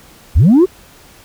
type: linear sweep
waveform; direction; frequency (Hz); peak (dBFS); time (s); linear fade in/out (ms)
sine; up; 48.57 to 392; -3; 0.35-0.66; 20
effects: tanh soft clip ceiling -3 dBFS + pink hiss -43 dBFS RMS until 1.24 s